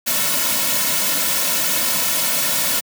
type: noise with comb filter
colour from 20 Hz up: white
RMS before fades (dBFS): -19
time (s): 0.06-2.81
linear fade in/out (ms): 20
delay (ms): 2.5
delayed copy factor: -0.75
effects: high-pass 150 Hz 12 dB/octave